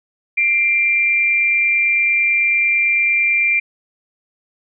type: tone pair together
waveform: sine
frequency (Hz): 2100 / 2371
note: C7 / D7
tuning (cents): +6 / +16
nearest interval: major second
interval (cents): 210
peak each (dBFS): -22 / -13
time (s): 0.37-3.6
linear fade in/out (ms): 10
effects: none